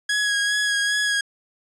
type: tone with vibrato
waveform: sawtooth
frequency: 1661.2 Hz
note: G#6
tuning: in tune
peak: -16 dBFS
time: 0.09-1.21 s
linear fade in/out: 5 ms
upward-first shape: sine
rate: 2.5 Hz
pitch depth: 22 cents each way
effects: resampled to 22050 Hz